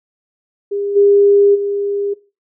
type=tone with level steps; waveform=sine; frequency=403.6 Hz; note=G#4; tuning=49 cents flat; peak=-17 / -7 / -16 dBFS; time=0.71-2.14 s; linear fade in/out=10 ms; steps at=0.95 / 1.54 s; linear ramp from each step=20 ms; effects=noise-tail reverb RT60 0.3 s tail -18 dB re dry